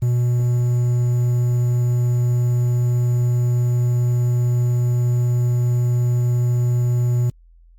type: tone with quantisation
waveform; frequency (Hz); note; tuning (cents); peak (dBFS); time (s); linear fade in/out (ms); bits
triangle; 121.9; B2; -22; -13; 0.02-7.3; 5; 7
effects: added 42 Hz sine -46 dBFS peak until 7.78 s + Opus 32 kbps